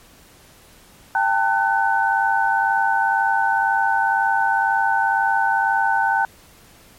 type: tone cluster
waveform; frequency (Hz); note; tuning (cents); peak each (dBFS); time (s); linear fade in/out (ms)
sine; 792 / 894 / 1502; G5 / A5 / F#6; +18 / +27 / +26; -20; 1.15-6.25; 2
effects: pink hiss -49 dBFS RMS until 6.98 s + MP3 64 kbps